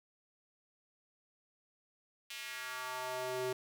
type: tone with high-pass filter sweep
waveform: square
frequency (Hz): 127.7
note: C3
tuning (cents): -42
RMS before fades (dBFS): -40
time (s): 2.3-3.53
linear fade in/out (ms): 5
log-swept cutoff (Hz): 2800 to 340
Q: 1.8
effects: none